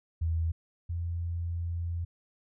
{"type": "tone pair in turn", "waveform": "sine", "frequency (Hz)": [82, 85.25], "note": ["E2", "F2"], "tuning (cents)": [-9, -41], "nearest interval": "minor second", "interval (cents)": 68, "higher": "second", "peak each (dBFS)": [-26, -30], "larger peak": "first", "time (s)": [[0.21, 0.52], [0.89, 2.05]], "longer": "second", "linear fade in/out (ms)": 10, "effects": []}